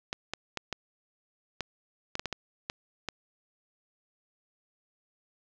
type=clicks; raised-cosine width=0.2 ms; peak=-15 dBFS; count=11; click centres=0.129 / 0.336 / 0.573 / 0.727 / 1.607 / 2.154 / 2.195 / 2.257 / 2.327 / 2.699 / 3.087 s; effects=low-pass 7000 Hz 12 dB/octave + 8-bit